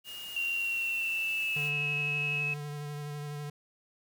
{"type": "tone with tremolo", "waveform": "sine", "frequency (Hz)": 2848, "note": "F7", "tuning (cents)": 33, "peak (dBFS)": -39, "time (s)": [0.04, 2.42], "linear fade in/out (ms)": 50, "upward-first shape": "triangle", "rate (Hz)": 0.84, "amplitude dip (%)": 50}
{"type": "noise", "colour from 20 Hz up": "white", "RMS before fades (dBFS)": -48, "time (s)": [0.04, 1.72], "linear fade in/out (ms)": 50}
{"type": "tone with pitch glide", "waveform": "sine", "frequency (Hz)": [2762, 2577], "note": ["F7", "E7"], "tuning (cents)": [-20, -40], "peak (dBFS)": -29, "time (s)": [0.36, 2.54], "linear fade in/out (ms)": 5, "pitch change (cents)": -120, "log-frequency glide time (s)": [0.53, 1.85]}
{"type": "tone with vibrato", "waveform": "square", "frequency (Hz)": 146.83, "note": "D3", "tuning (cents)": 0, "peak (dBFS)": -37, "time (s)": [1.56, 3.5], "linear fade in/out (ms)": 5, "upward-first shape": "sine", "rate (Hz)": 12, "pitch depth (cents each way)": 19}
{"effects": []}